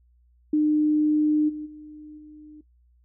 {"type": "tone with level steps", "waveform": "sine", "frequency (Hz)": 303.1, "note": "D#4", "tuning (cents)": -45, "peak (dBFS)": [-17, -30, -39, -42], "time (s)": [0.53, 2.61], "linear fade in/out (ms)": 5, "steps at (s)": [1.48, 1.65, 2.17], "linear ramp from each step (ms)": 20, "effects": ["noise-tail reverb RT60 0.1 s tail -17 dB re dry", "added 60 Hz sine -57 dBFS peak until 3.04 s"]}